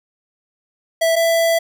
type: tone pair in turn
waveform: square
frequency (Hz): 658 / 664.1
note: E5 / E5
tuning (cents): -3 / +13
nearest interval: unison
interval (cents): 16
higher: second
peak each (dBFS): -14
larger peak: neither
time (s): 1.01-1.16 / 1.16-1.59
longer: second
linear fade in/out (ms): 10
effects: none